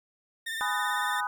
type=tone with vibrato; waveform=30% pulse; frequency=1806 Hz; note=A6; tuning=45 cents sharp; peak=-29 dBFS; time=0.46-1.21 s; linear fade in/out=10 ms; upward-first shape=sine; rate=18 Hz; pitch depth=36 cents each way
type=chord; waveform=sine; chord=G# minor seventh; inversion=none; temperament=just; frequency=830.6 / 996.7 / 1245.9 / 1495.1 Hz; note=G#5 / B5 / D#6 / F#6; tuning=0 / +16 / +2 / +18 cents; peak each=-33 dBFS; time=0.61-1.27 s; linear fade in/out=0 ms
effects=10-bit